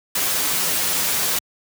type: noise with comb filter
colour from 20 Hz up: white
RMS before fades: -21 dBFS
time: 0.15-1.39 s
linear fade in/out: 5 ms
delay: 8.9 ms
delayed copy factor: -0.55
effects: high-pass 80 Hz 12 dB/octave